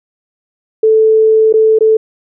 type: tone with dropouts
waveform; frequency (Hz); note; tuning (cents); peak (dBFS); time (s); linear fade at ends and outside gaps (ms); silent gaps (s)
sine; 439.1; A4; -4; -5; 0.83-1.97; 5; 1.527-1.538 / 1.788-1.807
effects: none